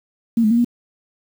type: tone with pitch steps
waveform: sine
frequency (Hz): 230.4 / 213.8 / 234 / 239.5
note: A#3 / A3 / A#3 / A#3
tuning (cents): -20 / -49 / +7 / +47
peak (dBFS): -12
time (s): 0.37-0.646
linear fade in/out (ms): 5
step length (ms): 69
effects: 7-bit